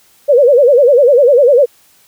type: tone with vibrato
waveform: sine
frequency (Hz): 527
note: C5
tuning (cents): +12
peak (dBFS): -4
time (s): 0.28-1.66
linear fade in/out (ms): 20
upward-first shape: sine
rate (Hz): 10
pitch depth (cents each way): 200
effects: white hiss -49 dBFS RMS until 2.07 s